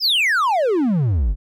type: exponential sweep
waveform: triangle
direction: down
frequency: 5390 to 41.71 Hz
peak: -13 dBFS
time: 0-1.36 s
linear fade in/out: 50 ms
effects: none